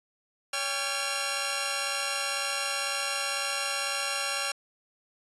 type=tone cluster; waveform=10% pulse; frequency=562 / 802 / 1374 / 2786 Hz; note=C#5 / G5 / F6 / F7; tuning=+24 / +39 / -29 / -5 cents; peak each=-26 / -27 / -24 / -27 dBFS; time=0.53-4.52 s; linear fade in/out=5 ms; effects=resampled to 24000 Hz